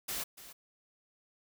white noise with echo, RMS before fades -37 dBFS, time 0.08-0.24 s, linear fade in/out 10 ms, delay 290 ms, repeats 1, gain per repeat -14 dB, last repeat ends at 0.53 s, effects none

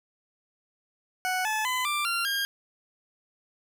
20% pulse tone with pitch steps, 740 / 864.9 / 1010.9 / 1181.5 / 1380.9 / 1614 Hz, F#5 / A5 / B5 / D6 / F6 / G#6, 0 / -30 / +40 / +10 / -20 / -50 cents, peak -21 dBFS, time 1.25-2.45 s, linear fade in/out 0 ms, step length 200 ms, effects none

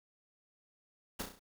pink noise with echo, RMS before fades -38 dBFS, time 1.19-1.23 s, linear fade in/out 10 ms, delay 33 ms, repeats 5, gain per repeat -5 dB, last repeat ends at 1.395 s, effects none

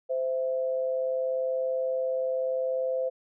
sine tone pair together, 518.6 / 659.3 Hz, C5 / E5, -15 / 0 cents, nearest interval major third, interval 415 cents, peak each -26 / -34 dBFS, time 0.09-3.1 s, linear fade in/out 20 ms, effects none

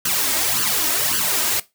white noise with flanger, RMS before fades -20 dBFS, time 0.05-1.6 s, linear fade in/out 5 ms, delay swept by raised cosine 0.65 to 3.25 ms, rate 1.8 Hz, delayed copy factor +0.85, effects noise-tail reverb RT60 0.2 s tail -17 dB re dry + high-pass 100 Hz 12 dB/octave

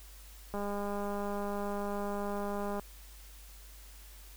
click train, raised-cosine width 1 ms, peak -24 dBFS, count 459, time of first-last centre 0.54-2.796 s, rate 203 Hz, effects added 50 Hz sine -50 dBFS peak until 4.36 s + white hiss -56 dBFS RMS until 4.36 s

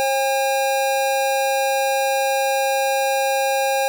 square tone pair together, 539.3 / 808 Hz, C#5 / G#5, -48 / -48 cents, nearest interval perfect fifth, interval 700 cents, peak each -21 dBFS, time 0-3.88 s, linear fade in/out 0 ms, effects none

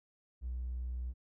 triangle tone, 61.74 Hz, B1, in tune, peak -32 dBFS, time 0.41-1.14 s, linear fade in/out 50 ms, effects tanh soft clip ceiling -33 dBFS

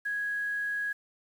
sine tone with quantisation, 1661.2 Hz, G#6, in tune, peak -29 dBFS, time 0.05-0.93 s, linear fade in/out 10 ms, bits 9, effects none

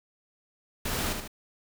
pink noise with echo, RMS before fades -31 dBFS, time 0.85-1.13 s, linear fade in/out 5 ms, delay 74 ms, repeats 2, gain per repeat -5 dB, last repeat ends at 1.278 s, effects none

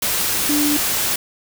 sine tone in noise, 293.7 Hz, D4, in tune, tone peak -17 dBFS, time 0.49-0.77 s, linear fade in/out 5 ms, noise white, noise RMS -20 dBFS, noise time 0.02-1.16 s, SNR 0 dB, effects none

